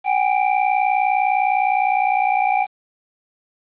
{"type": "ring-modulated tone", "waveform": "square", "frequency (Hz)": 784, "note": "G5", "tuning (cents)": 0, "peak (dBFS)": -13, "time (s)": [0.04, 2.67], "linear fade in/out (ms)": 50, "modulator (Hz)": 29.9, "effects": ["resampled to 8000 Hz", "8-bit"]}